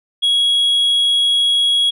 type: tone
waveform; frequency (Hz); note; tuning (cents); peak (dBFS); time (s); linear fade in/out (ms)
sine; 3322; G#7; 0; -9; 0.22-1.91; 20
effects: tanh soft clip ceiling -11 dBFS